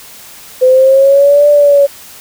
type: linear two-way sweep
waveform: sine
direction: up then down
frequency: 507 to 587.3 to 560 Hz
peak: -3 dBFS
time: 0.61-1.87 s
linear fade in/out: 20 ms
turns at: 1.49 s
effects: white hiss -34 dBFS RMS until 2.2 s